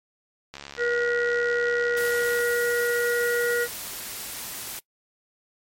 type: click train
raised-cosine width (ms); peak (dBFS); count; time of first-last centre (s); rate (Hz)
0.2; -20; 133; 0.54-2.404; 70.8
type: harmonic tone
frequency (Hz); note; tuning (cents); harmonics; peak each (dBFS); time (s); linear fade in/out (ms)
478.4; A#4; +45; 1 / 3 / 4; -23 / -26 / -29; 0.77-3.68; 50
type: noise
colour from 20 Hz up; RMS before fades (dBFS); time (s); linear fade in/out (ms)
white; -35; 1.97-4.79; 0
effects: noise-tail reverb RT60 0.1 s tail -22 dB re dry + MP3 64 kbps